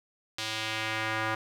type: tone with band-pass filter sweep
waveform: square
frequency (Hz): 110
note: A2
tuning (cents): 0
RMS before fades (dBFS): -32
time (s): 0.38-1.35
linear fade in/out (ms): 5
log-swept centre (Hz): 4100 to 1400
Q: 1.3
effects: 9-bit